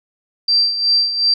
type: tone with tremolo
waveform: sine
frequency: 4699 Hz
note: D8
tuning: in tune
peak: -10 dBFS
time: 0.48-1.34 s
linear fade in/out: 5 ms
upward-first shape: sine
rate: 2.7 Hz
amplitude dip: 65%
effects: none